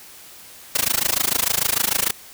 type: noise with amplitude modulation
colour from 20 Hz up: white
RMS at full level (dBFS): -17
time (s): 0.75-2.11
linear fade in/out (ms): 5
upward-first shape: sine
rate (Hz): 26.7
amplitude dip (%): 100
effects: white hiss -43 dBFS RMS until 2.33 s